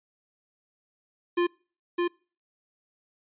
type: tone with echo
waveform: square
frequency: 349.2 Hz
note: F4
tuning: in tune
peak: -22 dBFS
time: 1.37-1.47 s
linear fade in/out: 10 ms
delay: 610 ms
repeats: 1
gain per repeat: -2 dB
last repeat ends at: 2.08 s
effects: noise-tail reverb RT60 0.4 s tail -26 dB re dry + resampled to 8000 Hz